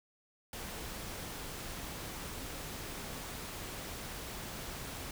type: noise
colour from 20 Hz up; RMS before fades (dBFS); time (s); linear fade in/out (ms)
pink; -43; 0.53-5.11; 2
effects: none